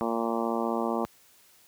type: harmonic tone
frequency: 115.4 Hz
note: A#2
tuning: 17 cents flat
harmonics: 2 / 3 / 4 / 5 / 6 / 7 / 8 / 9 / 10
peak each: -31 / -33 / -34 / -35 / -36 / -36 / -37 / -38 / -38 dBFS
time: 0.01-1.05 s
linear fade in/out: 0 ms
effects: white hiss -59 dBFS RMS until 1.67 s + high-pass 60 Hz 12 dB/octave